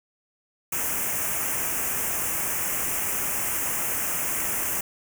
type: band-stop noise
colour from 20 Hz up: white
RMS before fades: -27 dBFS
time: 0.72-4.81 s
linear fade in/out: 5 ms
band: 2800 to 6000 Hz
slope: 48 dB/octave
effects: none